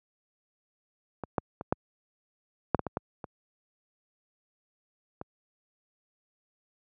clicks, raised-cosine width 1 ms, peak -20 / -11 / -22 / -10 / -6 / -16 / -18 / -15 / -23 / -23 dBFS, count 10, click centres 1.237 / 1.382 / 1.611 / 1.725 / 2.747 / 2.793 / 2.867 / 2.971 / 3.242 / 5.214 s, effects high-pass 80 Hz 12 dB/octave

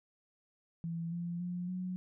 sine tone with pitch steps, 167 / 172.19 / 177.54 / 183.06 Hz, E3 / F3 / F3 / F#3, +23 / -24 / +29 / -18 cents, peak -35 dBFS, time 0.84-1.96 s, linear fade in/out 0 ms, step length 280 ms, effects none

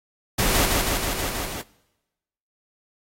pink noise with echo, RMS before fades -21 dBFS, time 0.38-0.66 s, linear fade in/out 10 ms, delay 160 ms, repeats 6, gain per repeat -2 dB, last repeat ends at 1.62 s, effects noise-tail reverb RT60 1.0 s tail -22 dB re dry + AAC 48 kbps

